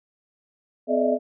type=tone cluster; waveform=sine; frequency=253.8 / 427.3 / 587 / 614 / 661 Hz; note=B3 / G#4 / D5 / D#5 / E5; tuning=+47 / +49 / -1 / -23 / +5 cents; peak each=-25 dBFS; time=0.87-1.19 s; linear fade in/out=50 ms; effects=none